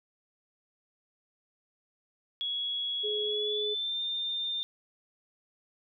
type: tone with pitch glide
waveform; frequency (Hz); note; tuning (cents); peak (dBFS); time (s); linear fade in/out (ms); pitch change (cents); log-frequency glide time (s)
sine; 3346 to 3607; G#7 to A7; +12 to +42; -30; 2.41-4.63; 0; +130; 3.24-3.99
type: tone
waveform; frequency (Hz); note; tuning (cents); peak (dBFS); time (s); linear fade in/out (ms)
sine; 421.4; G#4; +25; -32; 3.03-3.75; 20
effects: none